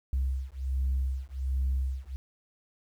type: beating tone pair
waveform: sine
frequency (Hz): 65.41 / 66.71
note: C2 / C2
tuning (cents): 0 / +34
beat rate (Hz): 1.3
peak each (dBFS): -29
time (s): 0.13-2.16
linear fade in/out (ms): 0
effects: tanh soft clip ceiling -22 dBFS + 10-bit